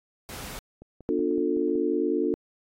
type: noise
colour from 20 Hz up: pink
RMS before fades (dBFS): -39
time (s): 0.29-0.59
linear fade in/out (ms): 0
type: click train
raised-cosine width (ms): 2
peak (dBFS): -32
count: 6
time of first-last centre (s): 0.82-1.755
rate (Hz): 5.35
type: chord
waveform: sine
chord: B half-diminished seventh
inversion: none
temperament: just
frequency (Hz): 246.9 / 296.3 / 355.6 / 444.5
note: B3 / D4 / F4 / A4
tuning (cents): 0 / +15 / +31 / +18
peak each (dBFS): -32 / -27 / -27 / -28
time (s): 1.09-2.34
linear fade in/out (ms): 0
effects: AAC 48 kbps